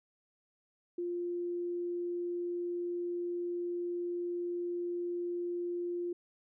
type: tone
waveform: sine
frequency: 349.7 Hz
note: F4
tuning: 2 cents sharp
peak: -33 dBFS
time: 0.98-6.13 s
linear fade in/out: 5 ms
effects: none